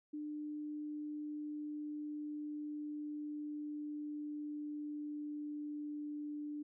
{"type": "tone with pitch glide", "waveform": "sine", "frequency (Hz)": [299.5, 296.2], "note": ["D4", "D4"], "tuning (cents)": [34, 15], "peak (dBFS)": -40, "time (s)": [0.13, 6.63], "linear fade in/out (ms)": 10, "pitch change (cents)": -19, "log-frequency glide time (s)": [0.41, 6.17], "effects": []}